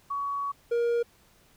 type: tone pair in turn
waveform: sine / triangle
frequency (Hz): 1125 / 471.8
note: C#6 / A#4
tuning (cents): +25 / +21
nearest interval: octave + minor third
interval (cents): 1504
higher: first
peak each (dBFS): -28 / -21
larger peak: second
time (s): 0.1-0.52 / 0.71-1.03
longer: first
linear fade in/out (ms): 10
effects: pink hiss -61 dBFS RMS until 1.56 s

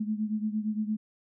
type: beating tone pair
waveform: sine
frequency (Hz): 212.2 / 220.9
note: G#3 / A3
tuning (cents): +38 / +7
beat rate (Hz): 8.7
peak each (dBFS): -29 / -33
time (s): 0-0.97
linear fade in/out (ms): 10
effects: none

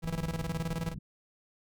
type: tone with tremolo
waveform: 45% pulse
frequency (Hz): 164.1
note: E3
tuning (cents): -8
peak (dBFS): -30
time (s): 0.02-0.95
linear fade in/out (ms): 50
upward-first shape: square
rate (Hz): 19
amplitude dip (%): 75
type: low-pass noise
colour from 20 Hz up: pink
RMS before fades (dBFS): -41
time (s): 0.03-0.99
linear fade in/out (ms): 5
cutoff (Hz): 200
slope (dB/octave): 24
effects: none

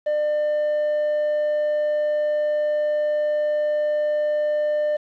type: tone with quantisation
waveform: triangle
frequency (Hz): 600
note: D5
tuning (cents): +37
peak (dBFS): -17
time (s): 0.06-4.97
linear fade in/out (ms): 10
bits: 7
effects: low-pass 3000 Hz 12 dB/octave

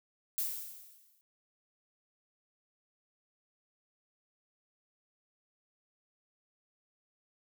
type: noise with exponential decay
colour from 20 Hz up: violet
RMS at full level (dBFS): -32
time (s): 0.38-1.21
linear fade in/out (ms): 0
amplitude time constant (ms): 180
effects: none

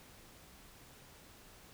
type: silence
effects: pink hiss -58 dBFS RMS until 1.73 s

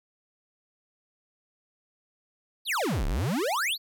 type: exponential two-way sweep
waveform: square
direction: down then up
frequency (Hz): 4744 to 31.89 to 4744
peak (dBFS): -26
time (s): 2.65-3.78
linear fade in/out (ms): 50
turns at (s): 3.06
effects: none

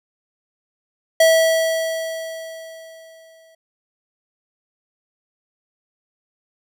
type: tone with exponential decay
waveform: square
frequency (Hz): 650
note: E5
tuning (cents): -24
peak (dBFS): -10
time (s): 1.2-3.55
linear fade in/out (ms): 5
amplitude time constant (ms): 510
effects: none

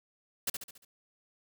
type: noise with echo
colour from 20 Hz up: white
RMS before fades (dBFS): -31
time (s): 0.47-0.5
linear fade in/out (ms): 5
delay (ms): 70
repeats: 5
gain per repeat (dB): -6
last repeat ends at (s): 0.85
effects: none

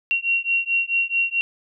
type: beating tone pair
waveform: sine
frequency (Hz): 2742 / 2746.6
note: F7 / F7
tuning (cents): -32 / -30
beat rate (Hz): 4.6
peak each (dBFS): -22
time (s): 0.11-1.41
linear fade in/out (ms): 0
effects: none

